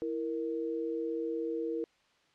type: tone pair together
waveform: sine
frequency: 329.7 / 466.2 Hz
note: E4 / A#4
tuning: 0 / 0 cents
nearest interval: tritone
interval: 600 cents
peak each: -35 / -34 dBFS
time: 0.02-1.84 s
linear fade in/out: 0 ms
effects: white hiss -68 dBFS RMS until 2.34 s + low-pass 4000 Hz 12 dB/octave